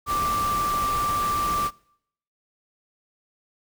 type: tone in noise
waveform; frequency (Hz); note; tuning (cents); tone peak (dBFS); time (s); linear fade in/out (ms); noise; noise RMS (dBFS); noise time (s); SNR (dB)
sine; 1174.7; D6; 0; -22; 0.06-1.71; 50; pink; -32; 0.06-1.71; +7
effects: noise-tail reverb RT60 0.7 s tail -24 dB re dry